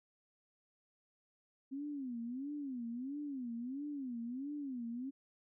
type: tone with vibrato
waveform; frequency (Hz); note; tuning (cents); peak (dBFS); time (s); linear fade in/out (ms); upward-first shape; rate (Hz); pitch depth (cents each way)
sine; 261.4; C4; -1; -39; 1.71-5.11; 20; sine; 1.5; 210
effects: none